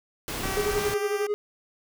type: noise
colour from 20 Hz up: pink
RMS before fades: -32 dBFS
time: 0.28-0.94 s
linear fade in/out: 0 ms
type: tone with pitch glide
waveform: 10% pulse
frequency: 384.2 to 394.5 Hz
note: G4 to G4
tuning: -35 to +11 cents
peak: -23 dBFS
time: 0.43-1.27 s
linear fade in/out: 5 ms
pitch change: +46 cents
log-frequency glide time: 0.65-0.83 s
type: click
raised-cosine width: 2 ms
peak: -17 dBFS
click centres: 0.457 s
type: tone with tremolo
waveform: triangle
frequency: 415.3 Hz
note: G#4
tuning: in tune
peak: -20 dBFS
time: 0.57-1.34 s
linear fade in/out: 0 ms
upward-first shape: sine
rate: 11 Hz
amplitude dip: 75%
effects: none